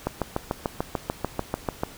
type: click train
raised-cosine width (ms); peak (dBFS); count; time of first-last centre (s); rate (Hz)
1; -10; 13; 0.07-1.835; 6.8
effects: pink hiss -45 dBFS RMS until 1.97 s